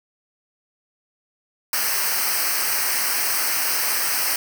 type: noise with comb filter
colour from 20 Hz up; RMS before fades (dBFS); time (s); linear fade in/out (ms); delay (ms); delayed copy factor
white; -22; 1.73-4.36; 2; 0.28; -0.85
effects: none